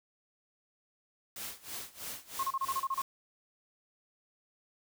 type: noise with tremolo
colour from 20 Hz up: white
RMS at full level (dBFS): -40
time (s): 1.36-3.02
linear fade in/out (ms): 2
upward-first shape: sine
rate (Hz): 3.1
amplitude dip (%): 90
type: tone bursts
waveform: sine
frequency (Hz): 1075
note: C6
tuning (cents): +47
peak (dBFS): -29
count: 9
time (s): 2.39-3.017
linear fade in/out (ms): 5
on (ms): 43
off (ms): 30
effects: none